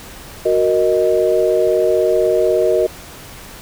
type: chord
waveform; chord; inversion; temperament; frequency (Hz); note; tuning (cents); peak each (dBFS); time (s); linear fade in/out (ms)
sine; D# minor; first; equal; 370 / 466.2 / 622.3; F#4 / A#4 / D#5; 0 / 0 / 0; -16; 0.45-2.87; 10
effects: pink hiss -36 dBFS RMS until 3.61 s